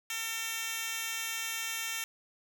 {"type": "tone with high-pass filter", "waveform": "10% pulse", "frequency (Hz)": 452, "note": "A4", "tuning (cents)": 47, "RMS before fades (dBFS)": -36, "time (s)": [0.1, 2.04], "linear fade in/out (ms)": 2, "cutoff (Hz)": 2600, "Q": 0.71, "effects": []}